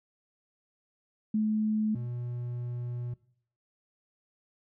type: tone pair in turn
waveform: sine / triangle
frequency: 215.4 / 121.41 Hz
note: A3 / B2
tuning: -37 / -29 cents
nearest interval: minor seventh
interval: 992 cents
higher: first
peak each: -24 / -31 dBFS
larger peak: first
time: 1.34-1.95 / 1.95-3.14 s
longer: second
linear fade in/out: 5 ms
effects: noise-tail reverb RT60 0.6 s tail -20 dB re dry